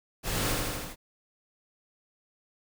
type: noise with echo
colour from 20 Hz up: pink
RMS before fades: -31 dBFS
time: 0.23-0.56 s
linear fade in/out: 50 ms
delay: 80 ms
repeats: 5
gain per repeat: -2 dB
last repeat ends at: 0.96 s
effects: none